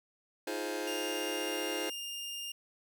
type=chord; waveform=sawtooth; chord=F minor seventh; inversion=third; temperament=just; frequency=314.3 / 349.2 / 419.1 / 523.8 Hz; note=Eb4 / F4 / Ab4 / C5; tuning=+18 / 0 / +16 / +2 cents; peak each=-36 dBFS; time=0.47-1.9 s; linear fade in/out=5 ms
type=tone; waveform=sawtooth; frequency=2810 Hz; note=F7; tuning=10 cents sharp; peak=-35 dBFS; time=0.87-2.52 s; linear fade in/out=5 ms
effects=none